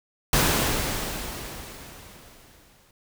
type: noise with exponential decay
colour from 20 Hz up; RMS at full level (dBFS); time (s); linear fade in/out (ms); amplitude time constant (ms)
pink; -19; 0.33-2.91; 2; 560
effects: none

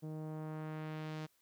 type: tone with low-pass filter sweep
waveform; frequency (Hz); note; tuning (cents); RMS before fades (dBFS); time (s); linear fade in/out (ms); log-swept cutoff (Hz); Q
sawtooth; 155.56; D#3; 0; -43; 0.02-1.27; 20; 470 to 5500; 0.87
effects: white hiss -74 dBFS RMS until 1.41 s

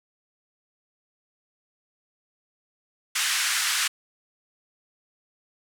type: band-pass noise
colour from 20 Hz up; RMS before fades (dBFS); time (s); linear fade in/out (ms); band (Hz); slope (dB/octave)
pink; -25; 3.15-3.88; 10; 1400 to 11000; 24
effects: none

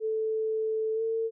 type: tone with pitch glide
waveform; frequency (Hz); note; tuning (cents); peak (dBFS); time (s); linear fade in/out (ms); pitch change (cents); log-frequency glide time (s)
sine; 439.1 to 450.4; A4 to A4; -4 to +40; -26; 0-1.31; 50; +44; 0.94-1.02
effects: none

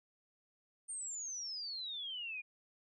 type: exponential sweep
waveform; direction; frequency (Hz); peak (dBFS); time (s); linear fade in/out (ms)
sine; down; 8970 to 2403; -40; 0.88-2.42; 20
effects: none

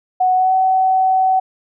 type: tone with pitch glide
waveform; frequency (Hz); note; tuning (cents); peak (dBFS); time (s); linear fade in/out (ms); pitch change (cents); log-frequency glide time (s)
sine; 740 to 755.1; F#5 to F#5; 0 to +35; -11; 0.2-1.4; 10; +35; 0.35-0.53
effects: none

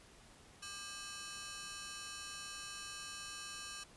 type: ring-modulated tone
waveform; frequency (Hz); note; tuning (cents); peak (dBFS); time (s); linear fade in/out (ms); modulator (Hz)
10% pulse; 1396.9; F6; 0; -34; 0.62-3.84; 10; 208
effects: pink hiss -61 dBFS RMS until 3.96 s + resampled to 24000 Hz

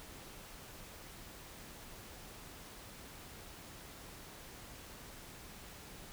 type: silence
effects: pink hiss -52 dBFS RMS until 6.12 s

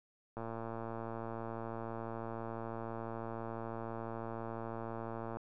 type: click train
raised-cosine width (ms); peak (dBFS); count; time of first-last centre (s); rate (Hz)
1; -28; 571; 0.37-5.37; 114
effects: none

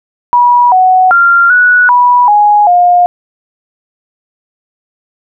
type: tone with pitch steps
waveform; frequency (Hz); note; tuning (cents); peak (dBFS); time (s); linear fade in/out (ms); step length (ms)
sine; 970 / 743 / 1387 / 1471 / 979 / 831 / 710; B5 / F#5 / F6 / F#6 / B5 / G#5 / F5; -31 / +7 / -12 / -11 / -15 / +1 / +28; -3; 0.33-3.06; 0; 390
effects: none

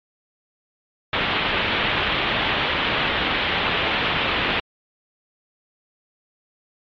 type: low-pass noise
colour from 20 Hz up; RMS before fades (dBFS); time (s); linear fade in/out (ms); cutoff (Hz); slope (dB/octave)
white; -22; 1.13-4.6; 2; 3500; 48
effects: MP3 48 kbps

